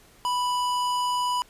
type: tone with hard clipping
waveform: sine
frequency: 987.8 Hz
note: B5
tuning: in tune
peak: -25 dBFS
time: 0.25-1.42 s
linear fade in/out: 0 ms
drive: 16 dB
effects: pink hiss -55 dBFS RMS until 1.49 s + resampled to 32000 Hz